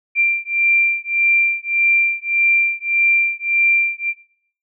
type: beating tone pair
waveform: sine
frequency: 2367 / 2368.7 Hz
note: D7 / D7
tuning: +13 / +14 cents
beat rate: 1.7 Hz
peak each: -16 dBFS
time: 0.15-4.14 s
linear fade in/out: 50 ms
effects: noise-tail reverb RT60 0.6 s tail -20 dB re dry